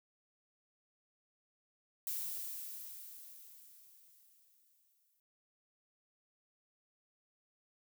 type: noise with exponential decay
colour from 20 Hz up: violet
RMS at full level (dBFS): -38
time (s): 2.07-5.2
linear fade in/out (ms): 1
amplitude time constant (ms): 680
effects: none